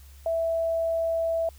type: tone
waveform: sine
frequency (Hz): 659.3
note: E5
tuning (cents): 0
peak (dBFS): -23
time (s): 0.26-1.49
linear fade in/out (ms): 2
effects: added 69 Hz sine -46 dBFS peak until 1.58 s + white hiss -57 dBFS RMS until 1.58 s